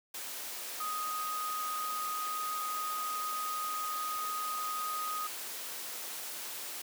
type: tone in noise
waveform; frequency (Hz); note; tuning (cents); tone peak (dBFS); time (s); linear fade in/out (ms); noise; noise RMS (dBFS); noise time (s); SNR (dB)
sine; 1247; D#6; +3; -34; 0.8-5.27; 5; white; -41; 0.14-6.82; +4
effects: high-pass 300 Hz 12 dB/octave